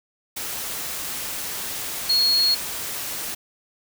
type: tone in noise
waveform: sine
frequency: 4312 Hz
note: C#8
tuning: 49 cents flat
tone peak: -16 dBFS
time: 2.09-2.55 s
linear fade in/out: 10 ms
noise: white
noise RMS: -30 dBFS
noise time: 0.36-3.35 s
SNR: +11 dB
effects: none